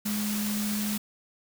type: tone in noise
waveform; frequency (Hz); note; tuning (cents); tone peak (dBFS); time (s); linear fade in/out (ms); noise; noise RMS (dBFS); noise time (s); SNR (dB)
sine; 209.2; G#3; +13; -28; 0.05-0.98; 10; white; -34; 0.05-0.98; +3
effects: none